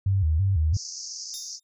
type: tone with vibrato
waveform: sine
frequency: 87.31 Hz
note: F2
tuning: in tune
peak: -19 dBFS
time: 0.06-0.77 s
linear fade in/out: 5 ms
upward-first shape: square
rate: 3 Hz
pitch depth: 190 cents each way
type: band-pass noise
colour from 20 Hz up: white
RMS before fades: -37 dBFS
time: 0.73-1.6 s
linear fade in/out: 50 ms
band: 4800 to 6600 Hz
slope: 96 dB/octave
type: tone with exponential decay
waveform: 5% pulse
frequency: 3666 Hz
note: A#7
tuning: 30 cents flat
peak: -27 dBFS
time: 1.34-1.63 s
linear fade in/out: 0 ms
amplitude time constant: 61 ms
effects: resampled to 32000 Hz